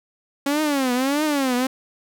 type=tone with vibrato; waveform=sawtooth; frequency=275.3 Hz; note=C#4; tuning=12 cents flat; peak=-15 dBFS; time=0.46-1.67 s; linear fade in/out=5 ms; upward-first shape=triangle; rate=1.6 Hz; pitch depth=220 cents each way; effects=none